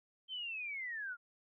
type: linear sweep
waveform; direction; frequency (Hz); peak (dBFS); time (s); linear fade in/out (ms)
sine; down; 3145 to 1377; -39; 0.28-1.17; 50
effects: none